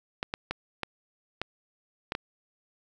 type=clicks; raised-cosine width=0.3 ms; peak=-14 dBFS; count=7; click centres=0.229 / 0.339 / 0.51 / 0.833 / 1.416 / 2.121 / 2.151 s; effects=9-bit